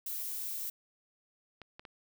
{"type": "noise", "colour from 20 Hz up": "violet", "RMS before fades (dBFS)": -38, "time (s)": [0.06, 0.7], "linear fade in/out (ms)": 5}
{"type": "clicks", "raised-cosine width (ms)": 0.3, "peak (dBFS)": -31, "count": 3, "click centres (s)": [1.617, 1.795, 1.852]}
{"effects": []}